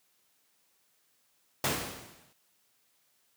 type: noise with exponential decay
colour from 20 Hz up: pink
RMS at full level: -26 dBFS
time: 1.64-2.33 s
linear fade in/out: 2 ms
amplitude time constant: 150 ms
effects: white hiss -71 dBFS RMS until 3.36 s + high-pass 100 Hz 12 dB/octave